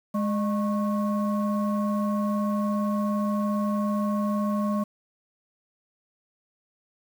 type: tone cluster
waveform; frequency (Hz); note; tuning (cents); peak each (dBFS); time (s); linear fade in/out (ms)
sine; 208.5 / 608 / 1095; G#3 / D#5 / C#6; +7 / -40 / -22; -23 / -31 / -31; 0.14-4.84; 10
effects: tanh soft clip ceiling -17 dBFS + 8-bit